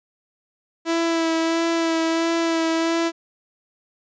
sawtooth tone with vibrato, 329.6 Hz, E4, in tune, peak -15 dBFS, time 0.85-3.12 s, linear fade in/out 50 ms, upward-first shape sine, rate 1.5 Hz, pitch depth 20 cents each way, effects resampled to 16000 Hz

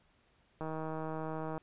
click train, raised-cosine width 1 ms, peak -26 dBFS, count 154, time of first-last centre 0.61-1.578 s, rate 158 Hz, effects pink hiss -70 dBFS RMS until 1.62 s + resampled to 8000 Hz

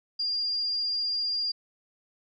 sine tone, 4805 Hz, D8, 39 cents sharp, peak -26 dBFS, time 0.19-1.52 s, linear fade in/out 10 ms, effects none

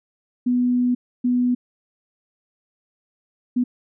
sine tone bursts at uneven times, 246.9 Hz, B3, in tune, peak -16 dBFS, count 3, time 0.46-0.95 / 1.24-1.55 / 3.56-3.64 s, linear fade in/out 10 ms, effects none

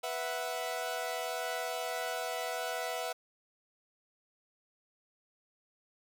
sawtooth chord, B suspended fourth, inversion none, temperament equal, 493.9 / 659.3 / 740 Hz, B4 / E5 / F#5, 0 / 0 / 0 cents, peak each -36 / -34 / -35 dBFS, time 0.03-3.13 s, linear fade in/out 10 ms, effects none

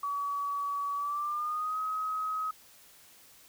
sine tone with pitch glide, 1137 to 1268.9 Hz, C#6 to D#6, +44 to +34 cents, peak -30 dBFS, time 0.03-2.51 s, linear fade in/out 5 ms, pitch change +190 cents, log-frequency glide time 0.95-1.79 s, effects white hiss -57 dBFS RMS until 3.48 s

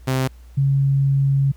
sawtooth / sine tone pair in turn, 130.81 / 137.8 Hz, C3 / C#3, 0 / -10 cents, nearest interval minor second, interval 90 cents, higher second, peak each -14 dBFS, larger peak neither, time 0.07-0.28 / 0.57-1.52 s, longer second, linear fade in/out 10 ms, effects added 60 Hz sine -40 dBFS peak until 1.56 s + pink hiss -57 dBFS RMS until 1.56 s

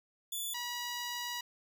10% pulse tone pair in turn, 3465 / 967.3 Hz, A7 / B5, -27 / -36 cents, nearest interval octave + minor seventh, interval 2209 cents, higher first, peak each -28 dBFS, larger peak neither, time 0.32-0.54 / 0.54-1.41 s, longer second, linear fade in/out 5 ms, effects none

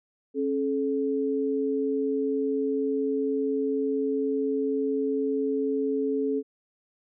sine tone pair together, 272.1 / 430 Hz, C#4 / A4, -32 / -40 cents, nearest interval minor sixth, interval 792 cents, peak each -27 / -26 dBFS, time 0.34-6.43 s, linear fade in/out 50 ms, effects none

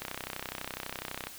click train, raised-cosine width 0.3 ms, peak -19 dBFS, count 41, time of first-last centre 0.02-1.27 s, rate 32 Hz, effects white hiss -47 dBFS RMS until 1.38 s

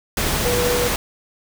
sine tone in noise, 487.5 Hz, B4, 23 cents flat, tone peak -19 dBFS, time 0.45-0.88 s, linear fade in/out 2 ms, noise pink, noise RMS -21 dBFS, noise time 0.17-0.96 s, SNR -1 dB, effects none

